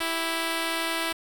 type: tone pair together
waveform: 5% pulse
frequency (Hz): 329.6 / 392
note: E4 / G4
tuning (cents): 0 / 0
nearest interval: minor third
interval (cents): 300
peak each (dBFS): -15 / -26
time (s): 0-1.13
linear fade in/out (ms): 10
effects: 7-bit